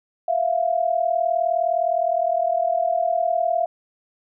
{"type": "tone pair together", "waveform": "sine", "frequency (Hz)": [662.4, 702], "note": ["E5", "F5"], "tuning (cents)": [8, 9], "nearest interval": "minor second", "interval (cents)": 101, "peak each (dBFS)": -21, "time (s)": [0.28, 3.66], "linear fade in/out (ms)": 5, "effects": []}